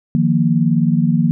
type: chord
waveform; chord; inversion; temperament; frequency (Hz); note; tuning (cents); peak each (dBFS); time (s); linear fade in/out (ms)
sine; Eb suspended second; none; equal; 155.56 / 174.61 / 233.1; Eb3 / F3 / Bb3; 0 / 0 / 0; -16; 0.15-1.31; 0
effects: none